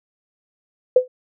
sine tone with exponential decay, 506 Hz, B4, 42 cents sharp, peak -5 dBFS, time 0.96-1.08 s, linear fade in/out 5 ms, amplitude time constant 24 ms, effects none

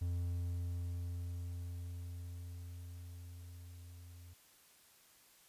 triangle tone with level ramp, 87.31 Hz, F2, in tune, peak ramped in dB -32 to -50 dBFS, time 0.01-4.34 s, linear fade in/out 10 ms, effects white hiss -65 dBFS RMS until 5.48 s + resampled to 32000 Hz

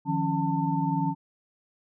sine tone cluster, 153.1 / 173.5 / 277 / 894 Hz, D#3 / F3 / C#4 / A5, -28 / -11 / -1 / +27 cents, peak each -29 dBFS, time 0.05-1.15 s, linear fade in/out 50 ms, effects none

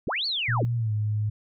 sine linear two-way sweep, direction up then down, 46.25 to 4600 to 65.2 Hz, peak -25 dBFS, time 0.07-0.65 s, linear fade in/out 0 ms, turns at 0.26 s
sine tone with pitch glide, 118.5 to 106.18 Hz, A#2 to G#2, +29 to +39 cents, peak -23 dBFS, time 0.48-1.3 s, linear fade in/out 10 ms, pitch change -190 cents, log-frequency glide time 0.76-0.92 s
effects none

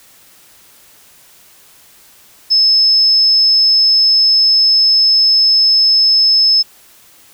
sine tone, 5220 Hz, E8, 18 cents flat, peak -7 dBFS, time 2.5-6.63 s, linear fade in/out 20 ms, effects white hiss -45 dBFS RMS until 7.33 s

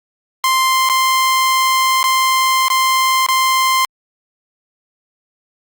sawtooth tone with dropouts, 1046.5 Hz, C6, in tune, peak -8 dBFS, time 0.44-3.85 s, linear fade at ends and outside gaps 1 ms, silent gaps 0.89-0.897 / 2.03-2.04 / 2.683-2.701 / 3.264-3.286 s, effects Opus 48 kbps

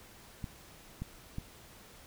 clicks, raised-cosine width 5 ms, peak -25 dBFS, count 3, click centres 0.442 / 1.02 / 1.384 s, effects pink hiss -55 dBFS RMS until 2.06 s

